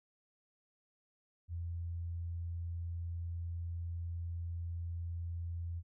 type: tone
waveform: sine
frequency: 85.1 Hz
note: F2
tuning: 44 cents flat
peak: -37 dBFS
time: 1.48-5.83 s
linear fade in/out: 50 ms
effects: none